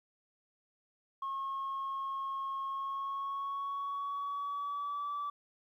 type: tone with pitch glide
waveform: sine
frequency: 1085 to 1156.2 Hz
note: C#6 to D6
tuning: -37 to -27 cents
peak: -33 dBFS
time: 1.22-5.3 s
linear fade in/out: 5 ms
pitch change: +110 cents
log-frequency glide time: 2.67-5.11 s
effects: tanh soft clip ceiling -32 dBFS + 12-bit